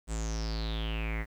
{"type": "tone with low-pass filter sweep", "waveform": "square", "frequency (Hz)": 55, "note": "A1", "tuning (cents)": 0, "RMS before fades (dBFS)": -33, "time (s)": [0.07, 1.26], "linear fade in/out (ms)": 50, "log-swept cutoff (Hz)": [8200, 1900], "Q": 8.7, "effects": ["10-bit"]}